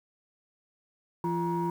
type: tone cluster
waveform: sine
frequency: 169.4 / 344.4 / 949 Hz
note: E3 / F4 / A#5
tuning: +48 / -24 / +31 cents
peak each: -30 dBFS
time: 1.24-1.7 s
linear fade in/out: 2 ms
effects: tanh soft clip ceiling -21 dBFS + 9-bit